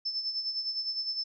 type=tone with tremolo; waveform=sine; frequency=5274 Hz; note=E8; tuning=in tune; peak=-28 dBFS; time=0.05-1.24 s; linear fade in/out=10 ms; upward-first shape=sine; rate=9.8 Hz; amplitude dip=60%; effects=none